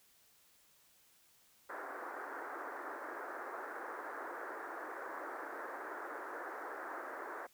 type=band-pass noise; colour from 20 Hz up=white; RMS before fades=-45 dBFS; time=1.69-7.47 s; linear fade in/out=10 ms; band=300 to 1700 Hz; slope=48 dB/octave; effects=white hiss -68 dBFS RMS until 7.53 s